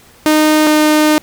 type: tone pair in turn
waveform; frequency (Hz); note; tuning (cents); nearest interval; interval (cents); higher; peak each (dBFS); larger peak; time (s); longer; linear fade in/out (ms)
sawtooth; 307.6 / 305.3; D#4 / D#4; -20 / -33; unison; 13; first; -4; neither; 0.26-0.67 / 0.67-1.18; second; 0
effects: pink hiss -44 dBFS RMS until 1.22 s